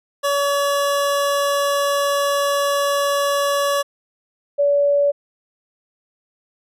25% pulse / sine tone pair in turn, 567 / 571.9 Hz, C#5 / D5, +39 / -46 cents, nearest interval unison, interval 15 cents, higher second, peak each -13 dBFS, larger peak neither, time 0.23-3.83 / 4.58-5.12 s, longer first, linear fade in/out 20 ms, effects resampled to 32000 Hz

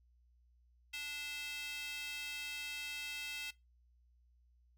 square tone with high-pass filter, 292.1 Hz, D4, 9 cents flat, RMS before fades -43 dBFS, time 0.93-3.51 s, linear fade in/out 10 ms, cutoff 2600 Hz, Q 3.4, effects noise-tail reverb RT60 0.2 s tail -20 dB re dry + added 60 Hz sine -66 dBFS peak until 4.77 s

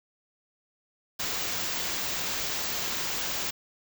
white band-stop noise, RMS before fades -31 dBFS, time 1.19-3.51 s, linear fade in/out 10 ms, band 7600 to 15000 Hz, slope 96 dB/octave, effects none

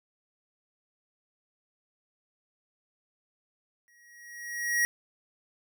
square tone with exponential growth, 1900 Hz, A#6, 33 cents sharp, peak -22 dBFS, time 3.88-4.85 s, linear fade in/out 0 ms, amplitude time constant 210 ms, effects none

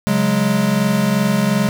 square chord, C# suspended fourth, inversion none, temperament equal, 138.59 / 185 / 207.7 Hz, C#3 / F#3 / G#3, 0 / 0 / 0 cents, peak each -22 / -20 / -17 dBFS, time 0.07-1.69 s, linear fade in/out 0 ms, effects none

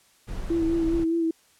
brown noise, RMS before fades -32 dBFS, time 0.27-1.05 s, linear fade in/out 20 ms
sine tone with vibrato, 330.7 Hz, E4, 6 cents sharp, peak -21 dBFS, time 0.5-1.31 s, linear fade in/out 5 ms, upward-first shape sine, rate 4.9 Hz, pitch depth 30 cents each way
effects white hiss -60 dBFS RMS until 1.59 s + low-pass 11000 Hz 12 dB/octave

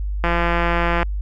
click train, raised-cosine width 0.5 ms, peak -5 dBFS, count 136, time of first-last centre 0.24-1.029 s, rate 171 Hz, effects added 50 Hz sine -21 dBFS peak until 1.21 s

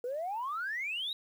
sine exponential sweep, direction up, 471.3 to 3900 Hz, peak -32 dBFS, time 0.04-1.13 s, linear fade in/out 2 ms, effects tanh soft clip ceiling -29 dBFS + 10-bit

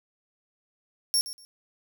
25% pulse tone with echo, 5500 Hz, F8, 27 cents flat, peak -16 dBFS, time 1.14-1.21 s, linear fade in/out 0 ms, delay 120 ms, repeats 2, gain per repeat -14 dB, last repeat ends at 1.45 s, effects none

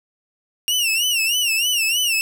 sawtooth tone with vibrato, 2794 Hz, F7, in tune, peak -14 dBFS, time 0.68-2.21 s, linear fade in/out 0 ms, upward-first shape sine, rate 3.2 Hz, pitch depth 130 cents each way, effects none

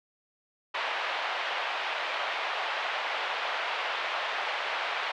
pink band-pass noise, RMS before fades -32 dBFS, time 0.74-5.12 s, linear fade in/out 10 ms, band 640 to 3400 Hz, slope 24 dB/octave, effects none

